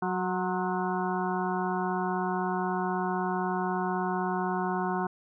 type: harmonic tone with a mistuned harmonic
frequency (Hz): 183.9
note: F#3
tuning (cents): -10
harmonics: 1 / 2 / 4 / 5 / 6 / 7 / 8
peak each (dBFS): -32 / -33 / -33 / -35 / -36 / -41 / -39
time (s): 0.02-5.07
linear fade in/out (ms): 5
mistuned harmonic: 6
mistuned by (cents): -56
effects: none